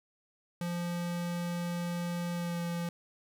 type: tone with pitch glide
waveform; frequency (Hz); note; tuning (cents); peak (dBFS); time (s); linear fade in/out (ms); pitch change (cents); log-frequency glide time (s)
square; 173.6 to 171.51; F3 to F3; -10 to -31; -33; 0.61-2.89; 2; -21; 2.34-2.6
effects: 11-bit